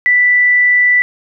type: tone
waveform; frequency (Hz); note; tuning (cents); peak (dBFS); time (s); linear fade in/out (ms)
sine; 1975.5; B6; 0; -7; 0.06-1.02; 0
effects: none